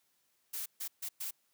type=noise bursts at uneven times; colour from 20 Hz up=blue; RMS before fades=-39 dBFS; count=4; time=0.53-0.66 / 0.8-0.88 / 1.02-1.09 / 1.2-1.31 s; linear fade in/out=10 ms; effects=white hiss -75 dBFS RMS until 1.53 s + high-pass 100 Hz 12 dB/octave